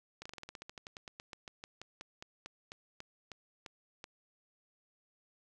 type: slowing click train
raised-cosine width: 0.2 ms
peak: -28 dBFS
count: 27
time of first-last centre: 0.22-4.041 s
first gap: 35 ms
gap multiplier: 1.1
effects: none